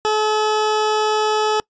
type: tone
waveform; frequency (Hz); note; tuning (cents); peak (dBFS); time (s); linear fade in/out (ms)
20% pulse; 429; A4; -44; -11; 0.05-1.6; 0
effects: noise-tail reverb RT60 0.1 s tail -25 dB re dry + resampled to 16000 Hz